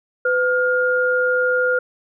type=tone pair together; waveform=sine; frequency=503 / 1416.1 Hz; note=B4 / F6; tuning=+32 / +24 cents; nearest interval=octave + tritone; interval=1792 cents; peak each=-18 dBFS; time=0.25-1.79 s; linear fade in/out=5 ms; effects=none